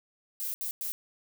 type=noise bursts at uneven times; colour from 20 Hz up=violet; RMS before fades=-34 dBFS; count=3; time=0.4-0.54 / 0.61-0.71 / 0.81-0.92 s; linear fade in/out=0 ms; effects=none

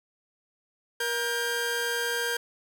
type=tone pair together; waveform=sawtooth; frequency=473.6 / 1593 Hz; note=A#4 / G6; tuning=+27 / +27 cents; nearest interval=octave + major sixth; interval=2100 cents; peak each=-27 / -25 dBFS; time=1-2.37 s; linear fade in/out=5 ms; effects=none

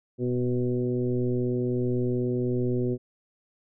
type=tone with frequency modulation; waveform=sine; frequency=247.3 Hz; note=B3; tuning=3 cents sharp; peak=-23 dBFS; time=0.18-2.98 s; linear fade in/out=50 ms; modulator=124 Hz; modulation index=1.5; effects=none

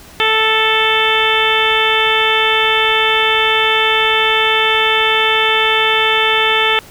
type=harmonic tone; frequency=440 Hz; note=A4; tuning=in tune; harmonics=1 / 2 / 3 / 4 / 5 / 6 / 7 / 8; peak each=-19 / -19 / -19 / -19 / -19 / -19 / -19 / -19 dBFS; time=0.2-6.79 s; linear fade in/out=0 ms; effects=pink hiss -39 dBFS RMS until 6.9 s

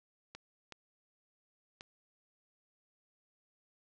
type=clicks; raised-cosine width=0.2 ms; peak=-29 dBFS; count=3; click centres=0.35 / 0.723 / 1.809 s; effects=resampled to 16000 Hz + 10-bit

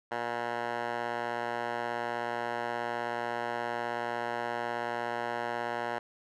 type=tone with band-pass filter; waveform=10% pulse; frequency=118.9 Hz; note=A#2; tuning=35 cents sharp; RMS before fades=-34 dBFS; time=0.11-5.99 s; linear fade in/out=10 ms; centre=1100 Hz; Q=2.1; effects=none

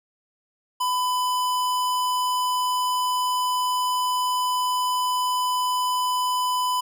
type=tone; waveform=square; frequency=1001 Hz; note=B5; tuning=23 cents sharp; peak=-22 dBFS; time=0.8-6.81 s; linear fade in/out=10 ms; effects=none

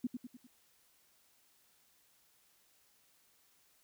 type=tone with echo; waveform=sine; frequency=246.9 Hz; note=B3; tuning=in tune; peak=-31 dBFS; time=0.04-0.07 s; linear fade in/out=5 ms; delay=100 ms; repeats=4; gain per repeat=-6 dB; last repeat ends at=0.47 s; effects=white hiss -70 dBFS RMS until 3.83 s

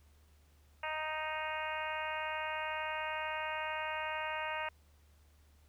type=harmonic tone; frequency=311.1 Hz; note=D#4; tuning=in tune; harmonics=2 / 3 / 4 / 5 / 6 / 7 / 8 / 9; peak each=-43 / -40 / -45 / -44 / -45 / -46 / -45 / -47 dBFS; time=0.83-4.69 s; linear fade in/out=5 ms; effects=added 74 Hz sine -62 dBFS peak until 5.68 s + pink hiss -71 dBFS RMS until 5.68 s

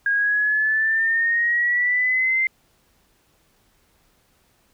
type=exponential sweep; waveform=sine; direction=up; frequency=1626 to 2093 Hz; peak=-17 dBFS; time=0.06-2.47 s; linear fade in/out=2 ms; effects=pink hiss -62 dBFS RMS until 4.73 s

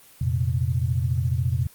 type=chord; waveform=sine; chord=F suspended fourth; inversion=none; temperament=equal with one note detuned; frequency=86.9 / 116.54 / 130.81 Hz; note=F2 / Bb2 / C3; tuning=-8 / 0 / 0 cents; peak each=-25 dBFS; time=0.21-1.67 s; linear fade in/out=5 ms; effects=white hiss -51 dBFS RMS until 1.74 s + Opus 24 kbps

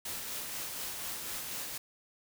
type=noise with tremolo; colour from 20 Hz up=white; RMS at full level=-38 dBFS; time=0.05-1.78 s; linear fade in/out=5 ms; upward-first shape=sine; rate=4.1 Hz; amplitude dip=30%; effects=none

